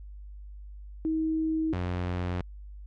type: tone pair in turn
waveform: sine / sawtooth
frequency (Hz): 317.8 / 89.46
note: D#4 / F2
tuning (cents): +37 / +42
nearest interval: octave + minor seventh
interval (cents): 2195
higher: first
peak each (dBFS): -25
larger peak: neither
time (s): 1.05-1.73 / 1.73-2.41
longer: neither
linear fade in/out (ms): 0
effects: added 50 Hz sine -41 dBFS peak until 2.86 s + low-pass 3000 Hz 12 dB/octave